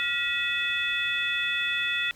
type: tone cluster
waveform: sine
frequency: 1408 / 1928 / 2577 / 3454 Hz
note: F6 / B6 / E7 / A7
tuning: +14 / -42 / -40 / -33 cents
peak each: -33 / -29 / -29 / -30 dBFS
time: 0-2.11 s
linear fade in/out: 0 ms
effects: tanh soft clip ceiling -14 dBFS + pink hiss -54 dBFS RMS until 2.15 s